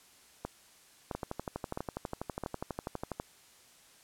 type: two click trains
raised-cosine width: 1 ms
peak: -21 / -21 dBFS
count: 26 / 4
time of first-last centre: 1.15-3.199 / 0.45-2.437 s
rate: 12.2 / 1.51 Hz
effects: white hiss -60 dBFS RMS until 4.03 s + low-pass 11000 Hz 12 dB/octave